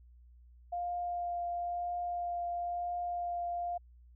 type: tone with vibrato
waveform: sine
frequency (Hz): 701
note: F5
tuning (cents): +6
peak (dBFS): -33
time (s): 0.72-3.78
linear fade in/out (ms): 10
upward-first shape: triangle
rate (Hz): 1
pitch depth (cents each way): 11
effects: added 60 Hz sine -55 dBFS peak until 4.15 s